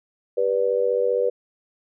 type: tone with amplitude modulation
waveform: sine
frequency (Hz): 490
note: B4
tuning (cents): -14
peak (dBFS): -14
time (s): 0.37-1.3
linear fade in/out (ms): 10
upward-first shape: sine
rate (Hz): 95.3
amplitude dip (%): 95
effects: none